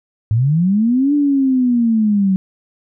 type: linear two-way sweep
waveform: sine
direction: up then down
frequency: 102.9 to 294.2 to 186.5 Hz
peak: -11 dBFS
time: 0.31-2.36 s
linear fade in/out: 0 ms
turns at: 1.14 s
effects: none